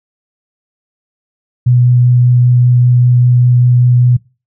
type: tone with vibrato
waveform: sine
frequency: 123.3 Hz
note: B2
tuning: 2 cents flat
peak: -5 dBFS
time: 1.66-4.17 s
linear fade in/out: 10 ms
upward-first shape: triangle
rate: 5.1 Hz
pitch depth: 9 cents each way
effects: noise-tail reverb RT60 0.3 s tail -22 dB re dry